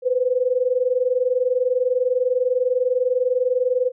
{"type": "tone pair together", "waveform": "sine", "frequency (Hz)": [493.9, 513.9], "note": ["B4", "C5"], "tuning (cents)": [0, -31], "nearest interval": "minor second", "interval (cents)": 69, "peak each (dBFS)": -20, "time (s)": [0.02, 3.92], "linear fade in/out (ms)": 50, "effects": []}